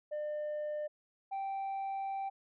sine tone pair in turn, 600 / 781.2 Hz, D5 / G5, +37 / -6 cents, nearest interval perfect fourth, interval 457 cents, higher second, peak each -32 / -32 dBFS, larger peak neither, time 0.11-0.88 / 1.31-2.3 s, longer second, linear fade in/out 20 ms, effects tanh soft clip ceiling -34 dBFS

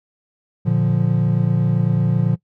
triangle chord, Bb major, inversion none, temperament equal, 116.54 / 146.83 / 174.61 Hz, Bb2 / D3 / F3, 0 / 0 / 0 cents, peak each -17 dBFS, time 0.65-2.36 s, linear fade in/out 20 ms, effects noise-tail reverb RT60 0.1 s tail -21 dB re dry

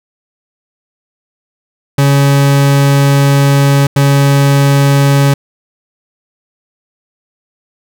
40% pulse tone bursts at uneven times, 140 Hz, C#3, 18 cents sharp, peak -5 dBFS, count 2, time 1.98-3.87 / 3.96-5.34 s, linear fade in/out 5 ms, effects none

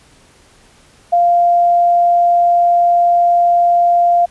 sine tone with ADSR envelope, 696 Hz, F5, 6 cents flat, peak -6 dBFS, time 1.12-4.26 s, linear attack 16 ms, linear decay 3 ms, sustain -2 dB, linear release 13 ms, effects pink hiss -48 dBFS RMS until 4.3 s + resampled to 24000 Hz

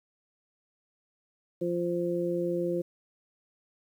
harmonic tone, 173.8 Hz, F3, 8 cents flat, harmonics 1 / 2 / 3, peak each -34 / -29 / -32 dBFS, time 1.61-2.82 s, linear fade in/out 10 ms, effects 10-bit

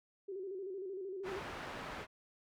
sine tone with vibrato, 382.6 Hz, G4, 42 cents flat, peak -40 dBFS, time 0.28-1.4 s, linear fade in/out 10 ms, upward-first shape square, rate 13 Hz, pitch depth 68 cents each way
white low-pass noise, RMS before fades -45 dBFS, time 1.23-2.07 s, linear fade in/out 50 ms, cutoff 1600 Hz, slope 12 dB/octave
effects none

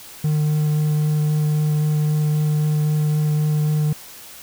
triangle tone with vibrato, 151.6 Hz, D#3, 45 cents flat, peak -14 dBFS, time 0.24-3.93 s, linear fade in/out 5 ms, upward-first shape sine, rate 3.8 Hz, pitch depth 8 cents each way, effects white hiss -40 dBFS RMS until 4.42 s

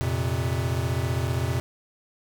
square chord, F suspended fourth, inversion none, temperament equal with one note detuned, 87.31 / 116.54 / 131.95 Hz, F2 / Bb2 / C3, 0 / 0 / +15 cents, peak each -29 dBFS, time 0.01-1.6 s, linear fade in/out 0 ms, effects none

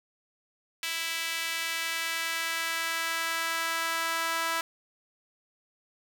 sawtooth tone with high-pass filter sweep, 329.6 Hz, E4, in tune, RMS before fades -31 dBFS, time 0.83-4.61 s, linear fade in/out 2 ms, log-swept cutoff 2400 to 1200 Hz, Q 1.5, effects none

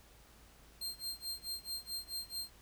sawtooth tone with tremolo, 4186 Hz, C8, in tune, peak -34 dBFS, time 0.81-2.5 s, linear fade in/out 5 ms, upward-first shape sine, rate 4.6 Hz, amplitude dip 95%, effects added 55 Hz sine -62 dBFS peak until 2.61 s + pink hiss -62 dBFS RMS until 2.61 s

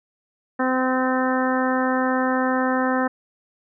harmonic tone, 257.7 Hz, C4, 26 cents flat, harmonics 1 / 2 / 3 / 4 / 5 / 6 / 7, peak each -22 / -25 / -27 / -28 / -29 / -30 / -30 dBFS, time 0.59-3.08 s, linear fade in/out 10 ms, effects none

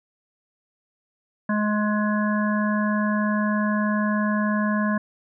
harmonic tone, 210.4 Hz, G#3, 23 cents sharp, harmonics 1 / 3 / 5 / 7 / 8, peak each -21 / -30 / -29 / -35 / -30 dBFS, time 1.49-4.98 s, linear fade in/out 5 ms, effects none

